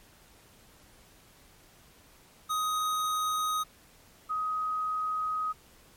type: tone pair in turn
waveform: square / sine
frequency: 1253 / 1258.1 Hz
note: D#6 / D#6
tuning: +12 / +19 cents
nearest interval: unison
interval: 7 cents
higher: second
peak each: -28 dBFS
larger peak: neither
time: 2.49-3.64 / 4.29-5.53 s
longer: second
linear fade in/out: 20 ms
effects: pink hiss -58 dBFS RMS until 5.96 s + MP3 64 kbps